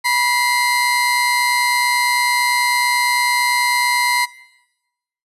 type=tone pair together; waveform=30% pulse; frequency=975 / 2079 Hz; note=B5 / C7; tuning=-23 / -12 cents; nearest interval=octave + minor second; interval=1311 cents; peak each=-15 dBFS; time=0.04-4.26 s; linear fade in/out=20 ms; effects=noise-tail reverb RT60 1.0 s tail -21 dB re dry + resampled to 32000 Hz